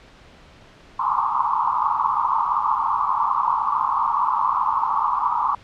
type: band-pass noise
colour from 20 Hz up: white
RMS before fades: -21 dBFS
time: 0.99-5.55 s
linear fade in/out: 5 ms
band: 860 to 1200 Hz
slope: 96 dB/octave
effects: pink hiss -48 dBFS RMS until 5.63 s + low-pass 4000 Hz 12 dB/octave